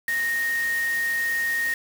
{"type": "tone in noise", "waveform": "sine", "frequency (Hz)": 1858, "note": "A#6", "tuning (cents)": -6, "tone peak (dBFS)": -22, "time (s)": [0.08, 1.74], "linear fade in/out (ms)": 2, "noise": "white", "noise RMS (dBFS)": -36, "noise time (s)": [0.08, 1.74], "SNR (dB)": 11, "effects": []}